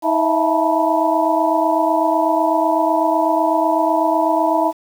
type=tone cluster; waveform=sine; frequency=319.7 / 646 / 674 / 883 / 971 Hz; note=D#4 / E5 / E5 / A5 / B5; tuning=+47 / -35 / +38 / +6 / -30 cents; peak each=-20 dBFS; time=0.02-4.73 s; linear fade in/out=50 ms; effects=7-bit